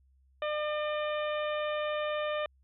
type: harmonic tone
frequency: 602 Hz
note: D5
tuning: 43 cents sharp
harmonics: 1 / 2 / 3 / 4 / 5 / 6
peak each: -31 / -37 / -41 / -43 / -45 / -47 dBFS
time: 0.42-2.46 s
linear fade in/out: 2 ms
effects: added 66 Hz sine -62 dBFS peak until 2.63 s